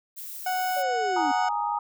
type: noise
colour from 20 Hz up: violet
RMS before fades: -38 dBFS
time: 0.16-0.83 s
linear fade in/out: 20 ms
type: harmonic tone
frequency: 739 Hz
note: F#5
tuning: 2 cents flat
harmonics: 1 / 2 / 3 / 4 / 5 / 6 / 7 / 9 / 10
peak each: -25 / -33 / -41 / -43 / -51 / -53 / -42 / -47 / -51 dBFS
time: 0.46-1.49 s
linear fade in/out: 5 ms
type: linear sweep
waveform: sine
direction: down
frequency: 582 to 268.6 Hz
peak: -28 dBFS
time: 0.76-1.32 s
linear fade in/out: 10 ms
type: chord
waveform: sine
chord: Ab suspended second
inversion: none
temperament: equal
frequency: 830.6 / 932.3 / 1244.5 Hz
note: Ab5 / Bb5 / Eb6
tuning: 0 / 0 / 0 cents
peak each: -28 / -28 / -32 dBFS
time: 1.16-1.79 s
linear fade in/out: 5 ms
effects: none